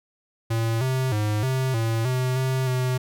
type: tone with pitch steps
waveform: square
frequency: 113.8 / 130.4 / 105.7 / 130.9 / 113.4 / 128 / 130.8 / 127.6 Hz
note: A#2 / C3 / G#2 / C3 / A#2 / C3 / C3 / C3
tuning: -41 / -5 / +31 / +1 / -47 / -38 / 0 / -43 cents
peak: -22 dBFS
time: 0.5-2.98 s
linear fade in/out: 10 ms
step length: 310 ms
effects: none